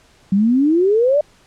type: exponential sweep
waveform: sine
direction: up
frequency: 188.2 to 611 Hz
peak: -11 dBFS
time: 0.32-1.21 s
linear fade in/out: 5 ms
effects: pink hiss -52 dBFS RMS until 1.46 s + low-pass 8000 Hz 12 dB/octave